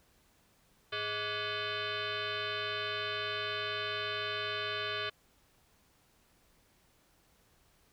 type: tone with frequency modulation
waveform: sine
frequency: 943 Hz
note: A#5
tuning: 20 cents sharp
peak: -33 dBFS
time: 0.92-5.1 s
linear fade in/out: 10 ms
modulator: 525 Hz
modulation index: 5.5
effects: pink hiss -68 dBFS RMS until 7.92 s